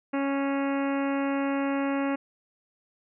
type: harmonic tone with a mistuned harmonic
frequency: 276.9 Hz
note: C#4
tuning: 2 cents flat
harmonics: 1 / 2 / 3 / 4 / 5 / 6 / 7 / 8 / 9 / 10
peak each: -26 / -32 / -36 / -38 / -40 / -42 / -43 / -44 / -45 / -46 dBFS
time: 0.13-2.16 s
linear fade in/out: 10 ms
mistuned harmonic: 8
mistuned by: -24 cents
effects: none